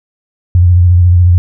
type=tone with vibrato; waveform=sine; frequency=88.6 Hz; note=F2; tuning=25 cents sharp; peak=-3 dBFS; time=0.55-1.38 s; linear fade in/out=0 ms; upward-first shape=sine; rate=14 Hz; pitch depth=51 cents each way; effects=none